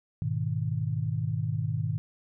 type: chord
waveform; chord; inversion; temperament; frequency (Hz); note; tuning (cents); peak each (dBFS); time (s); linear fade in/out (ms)
sine; G# minor; none; equal; 103.83 / 123.47 / 155.56; G#2 / B2 / D#3; 0 / 0 / 0; -31; 0.22-1.98; 0
effects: none